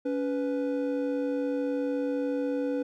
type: tone pair together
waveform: triangle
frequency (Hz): 281.7 / 495.8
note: C#4 / B4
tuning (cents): +28 / +7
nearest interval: minor seventh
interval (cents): 979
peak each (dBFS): -27 / -28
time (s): 0.05-2.83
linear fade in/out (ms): 10
effects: none